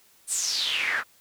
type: noise with band-pass filter sweep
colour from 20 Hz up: pink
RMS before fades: -27 dBFS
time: 0.27-1.04 s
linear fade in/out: 50 ms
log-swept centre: 9200 to 1400 Hz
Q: 6.6
effects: white hiss -59 dBFS RMS until 1.2 s